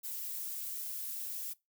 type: noise with flanger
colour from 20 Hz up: violet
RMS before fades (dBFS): -40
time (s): 0.03-1.54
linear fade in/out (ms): 20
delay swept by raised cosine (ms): 1.9 to 3.6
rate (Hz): 1.2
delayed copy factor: +0.65
effects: noise-tail reverb RT60 0.2 s tail -21 dB re dry